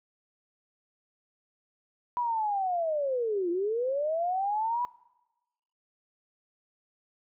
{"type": "linear two-way sweep", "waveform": "sine", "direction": "down then up", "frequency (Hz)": [987.8, 336.4, 987.8], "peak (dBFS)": -26, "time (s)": [2.17, 4.85], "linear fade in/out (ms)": 0, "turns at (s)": 3.5, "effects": ["noise-tail reverb RT60 1.0 s tail -22 dB re dry"]}